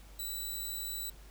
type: tone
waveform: 5% pulse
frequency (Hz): 3951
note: B7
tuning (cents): 0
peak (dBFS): -29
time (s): 0.19-1.1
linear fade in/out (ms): 5
effects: added 50 Hz sine -51 dBFS peak until 1.3 s + pink hiss -59 dBFS RMS until 1.3 s